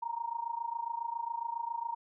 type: tone with amplitude modulation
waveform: sine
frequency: 932.3 Hz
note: A#5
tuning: in tune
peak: -30 dBFS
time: 0.02-1.95 s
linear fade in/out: 10 ms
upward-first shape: sine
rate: 27.3 Hz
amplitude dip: 85%
effects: none